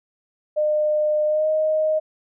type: tone with pitch glide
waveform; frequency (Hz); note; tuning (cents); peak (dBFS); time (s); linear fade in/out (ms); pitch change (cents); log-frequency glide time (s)
sine; 606 to 622.7; D#5 to D#5; -46 to +1; -17; 0.56-2; 20; +47; 1.26-1.48
effects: none